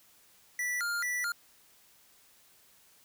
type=tone with vibrato; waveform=square; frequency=1661.2 Hz; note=G#6; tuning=in tune; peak=-31 dBFS; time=0.59-1.32 s; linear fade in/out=2 ms; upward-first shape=square; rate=2.3 Hz; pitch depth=290 cents each way; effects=white hiss -62 dBFS RMS until 3.04 s